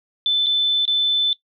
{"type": "tone with dropouts", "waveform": "sine", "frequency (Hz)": 3520, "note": "A7", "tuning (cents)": 0, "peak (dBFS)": -15, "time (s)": [0.26, 1.33], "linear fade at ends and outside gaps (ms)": 1, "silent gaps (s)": [[0.462, 0.467], [0.853, 0.878]], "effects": ["noise-tail reverb RT60 0.1 s tail -19 dB re dry"]}